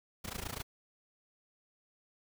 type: noise with amplitude modulation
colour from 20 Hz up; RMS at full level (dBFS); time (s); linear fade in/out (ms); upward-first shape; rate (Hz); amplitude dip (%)
pink; -38; 0.24-0.63; 10; sine; 27.9; 90
effects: none